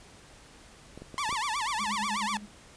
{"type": "clicks", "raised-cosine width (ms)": 2, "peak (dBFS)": -29, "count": 5, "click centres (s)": [0.976, 1.02, 1.143, 1.292, 1.327]}
{"type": "tone with vibrato", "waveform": "sawtooth", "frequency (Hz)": 1002, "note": "B5", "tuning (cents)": 25, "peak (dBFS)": -25, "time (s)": [1.18, 2.37], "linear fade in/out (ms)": 0, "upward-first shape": "sine", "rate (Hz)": 8.2, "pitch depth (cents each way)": 280}
{"type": "tone with tremolo", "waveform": "sine", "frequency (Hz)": 207.7, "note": "G#3", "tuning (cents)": 0, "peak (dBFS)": -34, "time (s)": [1.78, 2.47], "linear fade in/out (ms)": 50, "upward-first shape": "sine", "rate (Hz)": 9.2, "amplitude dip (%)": 75}
{"effects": ["pink hiss -53 dBFS RMS until 2.76 s", "resampled to 22050 Hz"]}